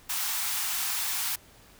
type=high-pass noise; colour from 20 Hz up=white; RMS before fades=-30 dBFS; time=0.09-1.36 s; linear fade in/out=10 ms; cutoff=730 Hz; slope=96 dB/octave; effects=pink hiss -55 dBFS RMS until 1.79 s